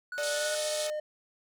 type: tone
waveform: triangle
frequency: 1472 Hz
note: F#6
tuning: 9 cents flat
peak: -33 dBFS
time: 0.12-0.55 s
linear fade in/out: 2 ms
type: tone with pitch glide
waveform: triangle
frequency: 587.3 to 607.7 Hz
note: D5 to D#5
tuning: 0 to -41 cents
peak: -29 dBFS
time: 0.18-1 s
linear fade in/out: 5 ms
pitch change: +59 cents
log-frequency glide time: 0.33-0.49 s
type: chord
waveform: 5% pulse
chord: D# diminished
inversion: second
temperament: equal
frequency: 440 / 622.3 / 740 Hz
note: A4 / D#5 / F#5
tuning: 0 / 0 / 0 cents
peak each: -31 / -31 / -33 dBFS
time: 0.18-0.9 s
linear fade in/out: 0 ms
type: band-pass noise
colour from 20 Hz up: pink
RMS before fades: -37 dBFS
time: 0.23-0.87 s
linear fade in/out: 2 ms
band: 3100 to 11000 Hz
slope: 96 dB/octave
effects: none